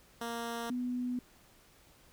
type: tone pair in turn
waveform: 10% pulse / sine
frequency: 233.1 / 247.8 Hz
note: A#3 / B3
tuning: 0 / +6 cents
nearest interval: minor second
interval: 106 cents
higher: second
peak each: -28 / -32 dBFS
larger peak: first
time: 0.21-0.7 / 0.7-1.19 s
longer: neither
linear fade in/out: 2 ms
effects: pink hiss -62 dBFS RMS until 2.12 s